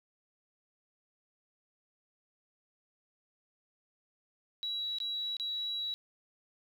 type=tone with dropouts; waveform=sine; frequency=3899 Hz; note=B7; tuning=23 cents flat; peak=-33 dBFS; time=4.63-5.94 s; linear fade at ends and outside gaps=0 ms; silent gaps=4.985-5.002 / 5.368-5.398 s; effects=10-bit